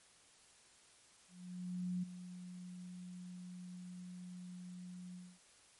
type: tone with ADSR envelope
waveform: sine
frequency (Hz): 180.1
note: F#3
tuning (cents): -46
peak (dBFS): -35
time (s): 1.28-5.39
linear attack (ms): 750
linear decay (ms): 11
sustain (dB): -12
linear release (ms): 240
effects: white hiss -65 dBFS RMS until 5.79 s + MP3 48 kbps